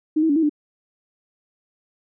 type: tone with pitch steps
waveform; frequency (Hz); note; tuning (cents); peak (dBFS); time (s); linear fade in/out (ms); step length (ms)
sine; 309 / 322.3 / 285.4 / 323.8 / 297.1; D#4 / E4 / D4 / E4 / D4; -12 / -39 / -49 / -31 / +20; -15; 0.16-0.495; 10; 67
effects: none